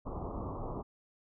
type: low-pass noise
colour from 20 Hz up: pink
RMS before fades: -39 dBFS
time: 0.05-0.83 s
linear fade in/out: 20 ms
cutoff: 1200 Hz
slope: 96 dB/octave
effects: none